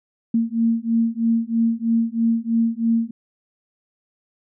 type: beating tone pair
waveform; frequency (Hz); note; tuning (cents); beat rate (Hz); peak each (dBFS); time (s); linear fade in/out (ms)
sine; 227.5 / 230.6; A#3 / A#3; -42 / -19; 3.1; -20; 0.34-3.11; 5
effects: none